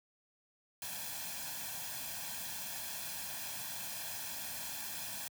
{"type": "noise with comb filter", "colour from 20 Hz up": "white", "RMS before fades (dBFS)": -42, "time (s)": [0.82, 5.28], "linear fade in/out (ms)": 2, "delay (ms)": 1.2, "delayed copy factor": 0.7, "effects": ["high-pass 80 Hz 12 dB/octave"]}